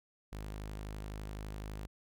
sawtooth tone, 51.91 Hz, G#1, in tune, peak -37 dBFS, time 0.32-1.87 s, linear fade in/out 10 ms, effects none

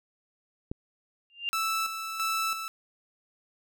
click, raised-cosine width 3 ms, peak -20 dBFS, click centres 0.715 s
sine tone with exponential growth, 2793 Hz, F7, 1 cent flat, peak -24 dBFS, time 1.3-1.49 s, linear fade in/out 0 ms, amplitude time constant 41 ms
sawtooth tone with tremolo, 1318.5 Hz, E6, in tune, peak -23 dBFS, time 1.53-2.68 s, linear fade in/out 0 ms, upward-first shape square, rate 1.5 Hz, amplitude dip 55%
effects none

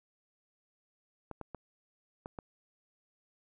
clicks, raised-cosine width 1 ms, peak -27 dBFS, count 5, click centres 1.313 / 1.413 / 1.547 / 2.259 / 2.388 s, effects none

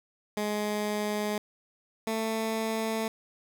15% pulse tone pair in turn, 209.6 / 222.1 Hz, G#3 / A3, +16 / +16 cents, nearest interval minor second, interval 100 cents, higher second, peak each -22 dBFS, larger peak neither, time 0.37-1.38 / 2.07-3.08 s, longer neither, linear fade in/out 2 ms, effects none

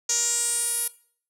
sawtooth tone with band-pass filter sweep, 472.8 Hz, A#4, 24 cents sharp, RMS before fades -25 dBFS, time 0.09-0.88 s, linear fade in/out 5 ms, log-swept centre 6600 to 11000 Hz, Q 7, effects noise-tail reverb RT60 0.5 s tail -19 dB re dry

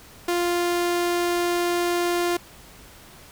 sawtooth tone, 349.2 Hz, F4, in tune, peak -17 dBFS, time 0.28-2.37 s, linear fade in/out 5 ms, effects pink hiss -47 dBFS RMS until 3.31 s

